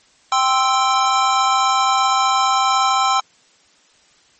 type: chord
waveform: square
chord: C major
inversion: second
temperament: equal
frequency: 784 / 1046.5 / 1318.5 Hz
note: G5 / C6 / E6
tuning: 0 / 0 / 0 cents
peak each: -19 dBFS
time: 0.32-3.2 s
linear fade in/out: 2 ms
effects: white hiss -54 dBFS RMS until 4.39 s + MP3 32 kbps